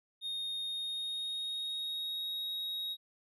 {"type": "tone with pitch glide", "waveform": "triangle", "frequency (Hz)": [3700, 3782], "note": ["A#7", "A#7"], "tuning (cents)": [-14, 24], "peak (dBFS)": -34, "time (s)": [0.21, 2.97], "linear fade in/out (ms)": 50, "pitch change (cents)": 38, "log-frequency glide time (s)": [0.65, 2.45], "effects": []}